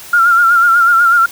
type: tone with vibrato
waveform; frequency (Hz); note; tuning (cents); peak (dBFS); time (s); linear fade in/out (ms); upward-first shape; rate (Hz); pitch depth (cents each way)
sine; 1386; F6; -14; -6; 0.13-1.26; 5; sine; 8.1; 57
effects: white hiss -33 dBFS RMS until 1.31 s